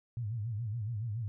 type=tone with vibrato; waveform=sine; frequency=111 Hz; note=A2; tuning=16 cents sharp; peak=-33 dBFS; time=0.17-1.28 s; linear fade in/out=0 ms; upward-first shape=sine; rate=7.1 Hz; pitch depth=160 cents each way; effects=none